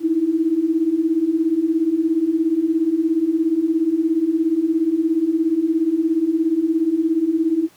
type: beating tone pair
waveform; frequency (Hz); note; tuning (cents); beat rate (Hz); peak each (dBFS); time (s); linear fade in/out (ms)
sine; 311.1 / 328.1; D#4 / E4; 0 / -8; 17; -21 / -17; 0-7.69; 50
effects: pink hiss -52 dBFS RMS until 7.76 s + high-pass 100 Hz 12 dB/octave